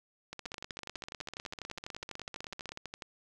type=two click trains; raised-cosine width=0.2 ms; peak=-23 / -24 dBFS; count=32 / 39; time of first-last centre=0.46-3.022 / 0.33-2.72 s; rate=12.1 / 15.9 Hz; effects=none